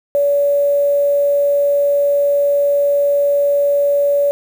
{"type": "tone with quantisation", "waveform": "sine", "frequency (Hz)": 570, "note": "C#5", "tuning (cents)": 48, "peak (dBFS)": -11, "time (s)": [0.15, 4.31], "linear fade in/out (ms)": 0, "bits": 6, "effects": []}